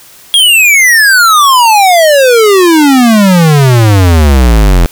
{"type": "exponential sweep", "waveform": "square", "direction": "down", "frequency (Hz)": [3322, 41.2], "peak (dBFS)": -3, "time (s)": [0.34, 4.86], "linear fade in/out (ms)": 0, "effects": ["white hiss -36 dBFS RMS until 4.91 s"]}